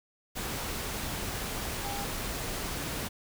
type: tone in noise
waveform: sine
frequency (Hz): 805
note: G5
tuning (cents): +46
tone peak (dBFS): -38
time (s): 1.82-2.06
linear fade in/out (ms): 20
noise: pink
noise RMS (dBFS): -35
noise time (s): 0.35-3.09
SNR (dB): -6
effects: none